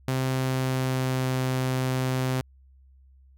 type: tone with pitch glide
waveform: sawtooth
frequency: 130.81 to 129.46 Hz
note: C3 to C3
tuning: 0 to -18 cents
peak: -20 dBFS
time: 0.08-2.41 s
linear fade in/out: 2 ms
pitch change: -18 cents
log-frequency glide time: 0.29-1.34 s
effects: added 66 Hz sine -52 dBFS peak until 3.37 s